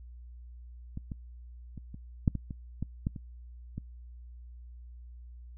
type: clicks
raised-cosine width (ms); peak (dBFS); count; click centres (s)
5; -25 / -25 / -29 / -30 / -11 / -21 / -26 / -20 / -17 / -27 / -23; 11; 0.974 / 1.118 / 1.777 / 1.944 / 2.278 / 2.353 / 2.508 / 2.826 / 3.069 / 3.162 / 3.78
effects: noise-tail reverb RT60 0.1 s tail -24 dB re dry + added 60 Hz sine -45 dBFS peak until 5.57 s